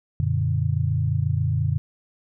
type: chord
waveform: sine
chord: Gb augmented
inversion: none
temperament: equal with one note detuned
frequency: 92.5 / 118.72 / 146.83 Hz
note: Gb2 / Bb2 / D3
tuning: 0 / +32 / 0 cents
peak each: -24 dBFS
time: 0.2-1.78 s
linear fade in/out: 0 ms
effects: none